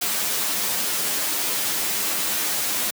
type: noise with comb filter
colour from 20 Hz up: white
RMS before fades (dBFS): -24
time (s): 0.01-2.91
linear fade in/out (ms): 10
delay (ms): 9.7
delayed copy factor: +1
effects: high-pass 150 Hz 12 dB/octave